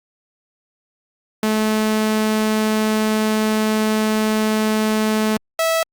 sawtooth tone pair in turn, 216.4 / 652.8 Hz, A3 / E5, -29 / -17 cents, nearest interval octave + perfect fifth, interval 1912 cents, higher second, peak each -12 dBFS, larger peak neither, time 1.43-5.37 / 5.59-5.83 s, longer first, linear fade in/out 2 ms, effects Opus 48 kbps

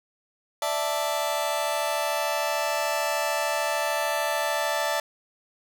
sawtooth chord, D suspended second, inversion none, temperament just, 587.3 / 660.7 / 881 Hz, D5 / E5 / A5, 0 / +4 / +2 cents, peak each -25 dBFS, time 0.62-5 s, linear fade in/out 2 ms, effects none

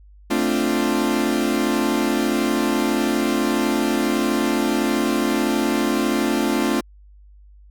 40% pulse chord, D minor seventh, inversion second, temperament equal, 220 / 261.6 / 293.7 / 349.2 Hz, A3 / C4 / D4 / F4, 0 / 0 / 0 / 0 cents, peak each -23 dBFS, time 0.3-6.81 s, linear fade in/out 10 ms, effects added 50 Hz sine -44 dBFS peak until 7.7 s

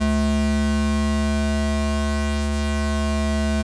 square tone pair together, 72.1 / 216.1 Hz, D2 / A3, -31 / -31 cents, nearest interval octave + perfect fifth, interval 1900 cents, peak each -22 dBFS, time 0-3.63 s, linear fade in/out 20 ms, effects resampled to 22050 Hz

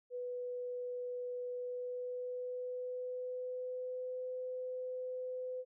sine tone with pitch glide, 493.9 to 507.2 Hz, B4 to B4, 0 to +46 cents, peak -38 dBFS, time 0.1-5.65 s, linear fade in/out 50 ms, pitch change +46 cents, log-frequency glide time 1.49-4.28 s, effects none

